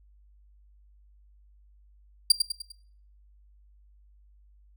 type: tone with echo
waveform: 35% pulse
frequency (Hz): 4738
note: D8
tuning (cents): +14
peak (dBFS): -12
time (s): 2.3-2.32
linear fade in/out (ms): 5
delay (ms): 100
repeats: 4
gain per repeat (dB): -7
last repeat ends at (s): 2.72
effects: noise-tail reverb RT60 0.5 s tail -17 dB re dry + added 50 Hz sine -55 dBFS peak until 4.76 s